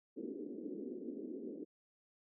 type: band-pass noise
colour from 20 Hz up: pink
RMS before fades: -45 dBFS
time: 0.16-1.65 s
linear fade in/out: 20 ms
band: 230 to 440 Hz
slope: 48 dB/octave
effects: none